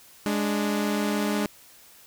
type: tone pair together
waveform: sawtooth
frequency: 207.5 / 293.4 Hz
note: G#3 / D4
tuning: -1 / -2 cents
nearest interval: tritone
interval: 599 cents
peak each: -21 / -25 dBFS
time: 0.26-1.46 s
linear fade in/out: 0 ms
effects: white hiss -52 dBFS RMS until 2.06 s